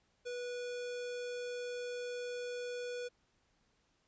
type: tone with notch filter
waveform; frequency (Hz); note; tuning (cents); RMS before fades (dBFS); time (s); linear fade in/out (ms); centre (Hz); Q
square; 489.1; B4; -17; -41; 0.25-3.09; 20; 1000; 1.5
effects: pink hiss -75 dBFS RMS until 4.07 s + resampled to 16000 Hz